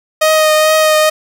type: tone with vibrato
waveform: sawtooth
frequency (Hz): 622.3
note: D#5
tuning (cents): 0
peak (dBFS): -4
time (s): 0.21-1.1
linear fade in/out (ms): 10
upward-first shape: triangle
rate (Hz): 2.3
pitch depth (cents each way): 19
effects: none